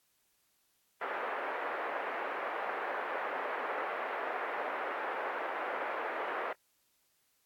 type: band-pass noise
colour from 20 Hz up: pink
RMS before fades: -37 dBFS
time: 1.01-6.53 s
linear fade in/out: 5 ms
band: 470 to 1900 Hz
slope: 24 dB/octave
effects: white hiss -74 dBFS RMS until 7.45 s + AAC 64 kbps